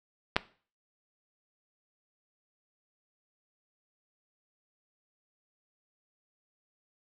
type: clicks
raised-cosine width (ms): 0.3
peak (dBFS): -21 / -6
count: 2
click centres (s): 0.36 / 0.365
effects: noise-tail reverb RT60 0.4 s tail -18 dB re dry